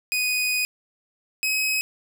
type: tone pair in turn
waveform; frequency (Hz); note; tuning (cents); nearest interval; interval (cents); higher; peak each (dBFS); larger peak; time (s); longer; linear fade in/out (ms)
sawtooth; 2489 / 2543; D#7 / D#7; 0 / +37; unison; 37; second; -18; neither; 0.12-0.65 / 1.43-1.81; first; 0
effects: none